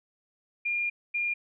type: tone pair in turn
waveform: sine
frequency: 2410 / 2410 Hz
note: D7 / D7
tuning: +44 / +44 cents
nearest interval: unison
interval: 0 cents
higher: neither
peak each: -26 dBFS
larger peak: neither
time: 0.65-0.9 / 1.14-1.34 s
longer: first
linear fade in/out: 10 ms
effects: none